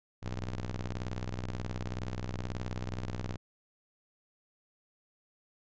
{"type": "ring-modulated tone", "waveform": "sawtooth", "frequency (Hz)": 62, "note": "B1", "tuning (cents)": 7, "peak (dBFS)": -28, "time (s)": [0.22, 3.37], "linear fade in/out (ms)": 20, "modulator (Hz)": 40.4, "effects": ["resampled to 16000 Hz"]}